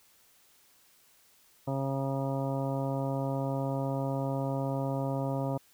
harmonic tone, 136 Hz, C#3, 33 cents flat, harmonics 1 / 2 / 3 / 4 / 5 / 6 / 7 / 9, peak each -32 / -35 / -42 / -36 / -39 / -46 / -41 / -48 dBFS, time 1.67-5.58 s, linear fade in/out 10 ms, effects white hiss -63 dBFS RMS until 5.73 s

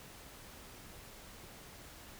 silence, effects pink hiss -53 dBFS RMS until 2.19 s

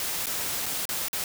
white noise with dropouts, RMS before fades -30 dBFS, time 0-1.24 s, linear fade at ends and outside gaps 1 ms, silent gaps 0.259-0.268 / 0.659-0.663 / 0.854-0.89 / 1.084-1.13 s, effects none

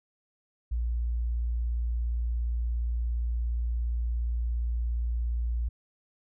sine tone, 58.6 Hz, A#1, 10 cents sharp, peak -26 dBFS, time 0.71-5.69 s, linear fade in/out 10 ms, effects none

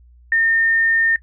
sine tone, 1820 Hz, A#6, 42 cents flat, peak -13 dBFS, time 0.32-1.16 s, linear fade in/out 2 ms, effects noise-tail reverb RT60 0.1 s tail -21 dB re dry + added 60 Hz sine -45 dBFS peak until 1.22 s

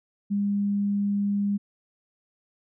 sine tone, 202.2 Hz, G#3, 46 cents flat, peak -22 dBFS, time 0.3-1.58 s, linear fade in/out 20 ms, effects none

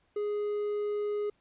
triangle tone, 415.3 Hz, G#4, in tune, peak -27 dBFS, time 0.16-1.3 s, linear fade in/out 5 ms, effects pink hiss -71 dBFS RMS until 1.4 s + resampled to 8000 Hz

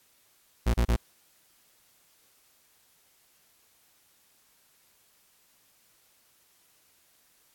40% pulse tone bursts, 58.5 Hz, A#1, 7 cents sharp, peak -20 dBFS, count 3, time 0.66-0.963 s, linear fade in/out 10 ms, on 79 ms, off 33 ms, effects white hiss -64 dBFS RMS until 7.54 s + AAC 64 kbps

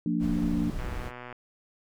sine chord, Bb major, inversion second, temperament equal with one note detuned, 174.61 / 229.6 / 293.7 Hz, F3 / Bb3 / D4, 0 / -26 / 0 cents, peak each -29 dBFS, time 0.06-0.7 s, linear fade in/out 2 ms
brown noise, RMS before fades -34 dBFS, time 0.19-1.12 s, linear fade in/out 50 ms
click train, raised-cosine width 0.5 ms, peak -26 dBFS, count 67, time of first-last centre 0.79-1.327 s, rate 123 Hz
effects none

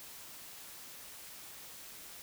silence, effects white hiss -50 dBFS RMS until 2.22 s

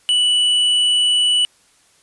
triangle tone with hard clipping, 2960 Hz, F#7, in tune, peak -14 dBFS, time 0.09-1.45 s, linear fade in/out 0 ms, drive 8 dB, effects white hiss -55 dBFS RMS until 2.02 s + resampled to 24000 Hz

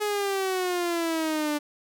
sawtooth exponential sweep, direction down, 422.7 to 293.3 Hz, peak -21 dBFS, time 0-1.59 s, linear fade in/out 20 ms, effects none

